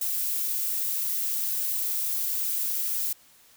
violet noise, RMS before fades -28 dBFS, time 0.01-3.13 s, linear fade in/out 5 ms, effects white hiss -57 dBFS RMS until 3.56 s

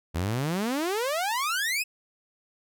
sawtooth exponential sweep, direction up, 77.78 to 2637 Hz, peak -22 dBFS, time 0.14-1.84 s, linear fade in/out 20 ms, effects none

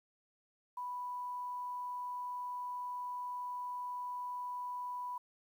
sine tone, 987.8 Hz, B5, in tune, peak -38 dBFS, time 0.77-5.18 s, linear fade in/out 5 ms, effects 11-bit

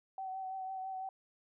sine tone with vibrato, 760 Hz, F#5, 46 cents sharp, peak -38 dBFS, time 0.18-1.09 s, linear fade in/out 2 ms, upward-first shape triangle, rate 6 Hz, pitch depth 27 cents each way, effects none

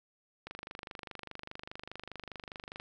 click train, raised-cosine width 0.3 ms, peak -26 dBFS, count 59, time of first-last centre 0.47-2.799 s, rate 24.9 Hz, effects none

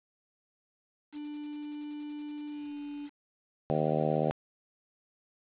triangle tone with pitch glide, 296.1 to 290.2 Hz, D4 to D4, +14 to -21 cents, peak -35 dBFS, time 1.12-3.1 s, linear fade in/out 50 ms, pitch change -35 cents, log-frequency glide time 2.49-2.78 s
harmonic tone, 77 Hz, D#2, 17 cents flat, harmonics 2 / 3 / 4 / 5 / 6 / 7 / 8 / 9 / 10, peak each -32 / -35 / -38 / -36 / -35 / -33 / -34 / -37 / -37 dBFS, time 3.7-4.31 s, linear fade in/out 0 ms
effects resampled to 8000 Hz + 9-bit

